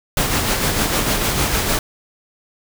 pink noise with tremolo, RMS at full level -17 dBFS, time 0.17-1.79 s, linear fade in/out 2 ms, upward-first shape sine, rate 6.6 Hz, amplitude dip 40%, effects none

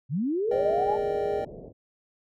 sine linear sweep, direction up, 118.1 to 880 Hz, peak -24 dBFS, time 0.09-0.98 s, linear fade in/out 50 ms
sine tone with pitch glide, 410.6 to 415.1 Hz, G#4 to G#4, -20 to -1 cents, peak -27 dBFS, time 0.45-1.43 s, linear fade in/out 50 ms, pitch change +19 cents, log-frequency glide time 0.65-1.25 s
white low-pass noise, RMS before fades -42 dBFS, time 0.48-1.73 s, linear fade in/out 50 ms, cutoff 600 Hz, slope 48 dB/octave
triangle chord, Eb major seventh, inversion second, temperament just, 466.7 / 583.4 / 622.3 / 777.8 Hz, Bb4 / D5 / Eb5 / G5, +2 / -12 / 0 / -14 cents, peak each -32 dBFS, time 0.51-1.45 s, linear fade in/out 5 ms
effects none

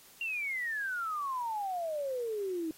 sine exponential sweep, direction down, 2794 to 311.1 Hz, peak -32 dBFS, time 0.21-2.71 s, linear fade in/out 2 ms, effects white hiss -57 dBFS RMS until 2.77 s + AAC 48 kbps

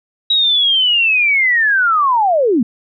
sine linear sweep, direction down, 3859 to 207.7 Hz, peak -10 dBFS, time 0.3-2.63 s, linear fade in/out 5 ms, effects none

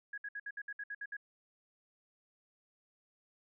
sine tone bursts, 1661.2 Hz, G#6, in tune, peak -39 dBFS, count 10, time 0.13-1.168 s, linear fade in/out 5 ms, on 48 ms, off 62 ms, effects none

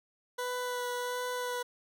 20% pulse tone with vibrato, 493.9 Hz, B4, in tune, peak -28 dBFS, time 0.38-1.63 s, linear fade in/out 10 ms, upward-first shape sine, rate 1.4 Hz, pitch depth 12 cents each way, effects none

